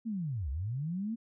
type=linear two-way sweep; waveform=sine; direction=down then up; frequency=235.5 to 62.1 to 235.5 Hz; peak=-32 dBFS; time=0.05-1.16 s; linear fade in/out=20 ms; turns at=0.5 s; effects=none